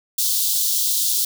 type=high-pass noise; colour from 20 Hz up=white; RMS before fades=-20 dBFS; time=0.18-1.25 s; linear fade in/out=5 ms; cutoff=3400 Hz; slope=48 dB/octave; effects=none